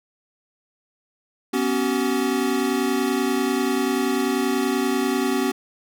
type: chord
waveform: square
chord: B suspended second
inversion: none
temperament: equal with one note detuned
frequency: 246.9 / 277.2 / 379.7 Hz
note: B3 / C#4 / F#4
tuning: 0 / 0 / +45 cents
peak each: -25 dBFS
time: 1.53-5.52 s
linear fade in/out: 10 ms
effects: none